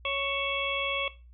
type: harmonic tone with a mistuned harmonic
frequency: 555 Hz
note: C#5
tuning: 2 cents sharp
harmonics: 1 / 2 / 4 / 5 / 6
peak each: -34 / -34 / -34 / -34 / -34 dBFS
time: 0.05-1.08 s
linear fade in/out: 2 ms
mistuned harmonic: 5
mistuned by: -69 cents
effects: noise-tail reverb RT60 0.3 s tail -17 dB re dry + added 60 Hz sine -49 dBFS peak until 1.33 s